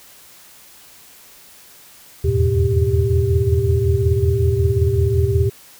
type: tone cluster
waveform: sine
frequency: 80.2 / 85.6 / 104.2 / 121.2 / 394.5 Hz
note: E2 / F2 / G#2 / B2 / G4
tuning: -47 / -34 / +6 / -32 / +11 cents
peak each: -20 dBFS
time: 2.24-5.5 s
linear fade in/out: 10 ms
effects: white hiss -45 dBFS RMS until 5.79 s